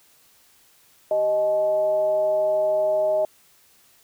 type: tone with frequency modulation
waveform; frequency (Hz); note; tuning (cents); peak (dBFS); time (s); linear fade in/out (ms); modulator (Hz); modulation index
sine; 622.3; D#5; 0; -18; 1.11-3.25; 2; 234; 0.36
effects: white hiss -57 dBFS RMS until 4.03 s